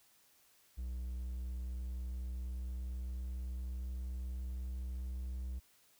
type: tone with pitch glide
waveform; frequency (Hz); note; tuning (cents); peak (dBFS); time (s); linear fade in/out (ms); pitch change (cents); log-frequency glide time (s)
triangle; 61.74 to 63; B1 to B1; 0 to +35; -36; 0.77-5.6; 20; +35; 0.99-5.08
effects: white hiss -68 dBFS RMS until 5.99 s